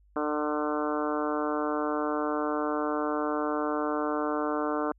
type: harmonic tone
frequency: 150 Hz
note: D3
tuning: 37 cents sharp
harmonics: 2 / 3 / 4 / 5 / 6 / 7 / 8 / 9 / 10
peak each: -31 / -33 / -34 / -37 / -40 / -36 / -37 / -38 / -43 dBFS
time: 0.16-4.92 s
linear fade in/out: 2 ms
effects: added 50 Hz sine -58 dBFS peak until 4.98 s